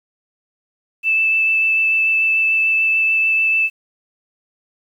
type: tone with vibrato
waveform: sine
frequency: 2637 Hz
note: E7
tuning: in tune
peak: -13 dBFS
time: 1.03-3.7 s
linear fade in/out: 50 ms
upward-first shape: triangle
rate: 6.8 Hz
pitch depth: 10 cents each way
effects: 8-bit